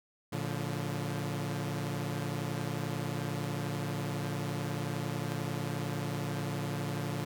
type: tone cluster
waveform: sawtooth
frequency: 112.7 / 143.7 / 175.1 Hz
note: A2 / D3 / F3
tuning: +42 / -37 / +5 cents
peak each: -34 / -32 / -35 dBFS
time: 0.32-7.25 s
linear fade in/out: 10 ms
effects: none